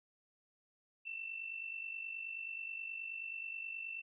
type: tone with amplitude modulation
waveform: sine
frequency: 2680 Hz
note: E7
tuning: 28 cents sharp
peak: -38 dBFS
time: 1.05-4.02 s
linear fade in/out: 20 ms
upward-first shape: sine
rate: 49.4 Hz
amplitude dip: 65%
effects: none